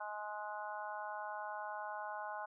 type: harmonic tone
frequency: 210 Hz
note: G#3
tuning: 19 cents sharp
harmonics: 3 / 4 / 5 / 6 / 7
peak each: -48 / -44 / -47 / -53 / -48 dBFS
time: 0-2.46 s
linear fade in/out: 10 ms
effects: none